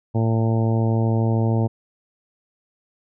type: harmonic tone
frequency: 113 Hz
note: A2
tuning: 47 cents sharp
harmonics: 1 / 2 / 3 / 4 / 5 / 6 / 7 / 8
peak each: -18 / -24 / -28 / -30 / -32 / -34 / -35 / -36 dBFS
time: 0.14-1.68 s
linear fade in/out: 20 ms
effects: none